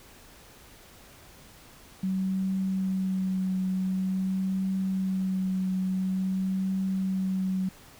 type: tone with vibrato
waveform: sine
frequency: 188.8 Hz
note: F#3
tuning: 35 cents sharp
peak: -25 dBFS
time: 2.03-7.69 s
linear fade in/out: 5 ms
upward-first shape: triangle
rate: 0.47 Hz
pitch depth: 18 cents each way
effects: pink hiss -52 dBFS RMS until 7.99 s